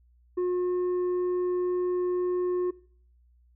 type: tone with tanh clipping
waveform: sine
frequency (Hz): 359.8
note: F#4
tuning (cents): -48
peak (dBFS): -25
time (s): 0.37-2.71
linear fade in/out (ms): 10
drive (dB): 4
effects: noise-tail reverb RT60 0.5 s tail -21 dB re dry + added 60 Hz sine -58 dBFS peak until 3.55 s